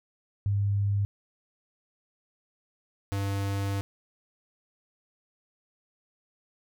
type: tone pair in turn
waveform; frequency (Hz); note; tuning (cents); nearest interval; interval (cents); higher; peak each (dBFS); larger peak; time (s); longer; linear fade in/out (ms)
sine / square; 100.8 / 99.07; G2 / G2; +49 / +19; unison; 30; first; -23 / -28; first; 0.46-1.05 / 3.12-3.81; second; 0
effects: none

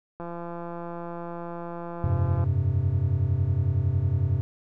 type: click train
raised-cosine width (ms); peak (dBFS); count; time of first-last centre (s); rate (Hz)
1; -23; 384; 0.2-2.44; 171
type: chord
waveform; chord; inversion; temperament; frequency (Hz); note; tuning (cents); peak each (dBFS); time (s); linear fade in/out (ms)
triangle; F suspended second; none; just; 87.31 / 98.22 / 130.96; F2 / G2 / C3; 0 / +4 / +2; -25 / -23 / -24; 2.04-4.41; 0
effects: none

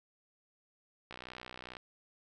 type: click train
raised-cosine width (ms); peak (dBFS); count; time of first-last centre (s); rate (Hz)
0.3; -29; 42; 1.11-1.768; 62.3
effects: none

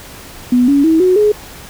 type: tone with pitch steps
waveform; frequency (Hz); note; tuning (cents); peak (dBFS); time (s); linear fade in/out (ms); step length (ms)
sine; 246.9 / 282 / 322 / 367.8 / 420.1; B3 / C#4 / E4 / F#4 / G#4; 0 / +30 / -41 / -10 / +20; -7; 0.52-1.32; 5; 160
effects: pink hiss -34 dBFS RMS until 1.69 s

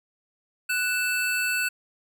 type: tone pair together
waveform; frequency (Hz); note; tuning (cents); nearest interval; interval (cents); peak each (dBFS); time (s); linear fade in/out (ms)
square; 1483 / 2642; F#6 / E7; +4 / +3; minor seventh; 999; -27; 0.69-1.69; 10
effects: none

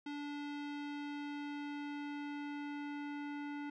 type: tone with low-pass filter sweep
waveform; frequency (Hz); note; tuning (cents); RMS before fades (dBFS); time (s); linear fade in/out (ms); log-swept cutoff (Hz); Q
square; 290; D4; -22; -43; 0.06-3.7; 5; 3600 to 2200; 1.3
effects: none

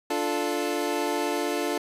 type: chord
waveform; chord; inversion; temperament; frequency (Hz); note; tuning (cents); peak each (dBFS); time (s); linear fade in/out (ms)
25% pulse; D minor; none; equal; 293.7 / 349.2 / 440; D4 / F4 / A4; 0 / 0 / 0; -26; 0.1-1.78; 5
effects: resampled to 32000 Hz

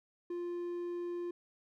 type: tone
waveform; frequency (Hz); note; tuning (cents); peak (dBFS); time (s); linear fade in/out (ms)
triangle; 349.2; F4; 0; -34; 0.3-1.31; 5
effects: none

